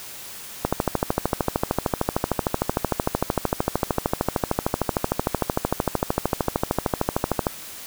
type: click train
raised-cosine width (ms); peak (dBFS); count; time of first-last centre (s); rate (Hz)
1; -5; 91; 0.65-7.468; 13.2
effects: white hiss -38 dBFS RMS until 7.86 s